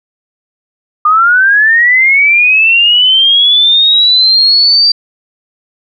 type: linear sweep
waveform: sine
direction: up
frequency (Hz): 1205 to 4699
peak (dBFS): -4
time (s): 1.05-4.92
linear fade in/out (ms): 5
effects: none